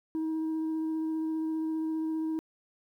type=tone with vibrato; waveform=sine; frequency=317.9 Hz; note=D#4; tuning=37 cents sharp; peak=-26 dBFS; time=0.15-2.39 s; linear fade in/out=0 ms; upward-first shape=triangle; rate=15 Hz; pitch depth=12 cents each way; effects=tanh soft clip ceiling -28 dBFS + 11-bit